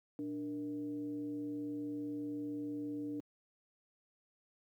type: tone with frequency modulation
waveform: sine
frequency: 293.7 Hz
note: D4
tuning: in tune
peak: -37 dBFS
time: 0.19-3.2 s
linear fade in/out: 0 ms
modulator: 174 Hz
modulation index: 0.55
effects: high-pass 150 Hz 12 dB/octave + 12-bit